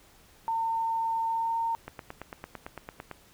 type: tone with pitch glide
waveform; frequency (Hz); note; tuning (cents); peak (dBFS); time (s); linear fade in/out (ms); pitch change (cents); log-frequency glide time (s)
sine; 907 to 915.4; A#5 to A#5; -48 to -32; -26; 0.48-1.75; 0; +16; 1.28-1.57
type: click train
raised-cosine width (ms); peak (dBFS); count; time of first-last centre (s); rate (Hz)
0.5; -23; 12; 1.88-3.113; 8.92
effects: pink hiss -58 dBFS RMS until 3.33 s